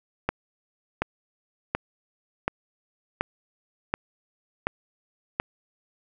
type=click train; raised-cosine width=0.5 ms; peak=-8 dBFS; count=8; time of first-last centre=0.29-5.399 s; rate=1.37 Hz; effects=none